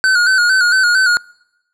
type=tone with vibrato; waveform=square; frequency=1480 Hz; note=F#6; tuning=in tune; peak=-10 dBFS; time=0.04-1.17 s; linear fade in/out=0 ms; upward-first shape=square; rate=4.4 Hz; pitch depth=54 cents each way; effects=noise-tail reverb RT60 0.9 s tail -26 dB re dry + low-pass 7000 Hz 12 dB/octave